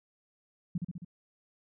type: tone with echo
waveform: sine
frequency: 174.61 Hz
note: F3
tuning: in tune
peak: -28 dBFS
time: 0.75-0.78 s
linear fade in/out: 5 ms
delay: 67 ms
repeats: 4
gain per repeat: -3 dB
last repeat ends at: 1.048 s
effects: none